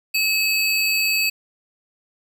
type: tone pair together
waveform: square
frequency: 2575 / 4588 Hz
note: E7 / D8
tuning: -41 / -41 cents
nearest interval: minor seventh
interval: 1000 cents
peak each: -20 / -23 dBFS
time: 0.14-1.3 s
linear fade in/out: 10 ms
effects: 9-bit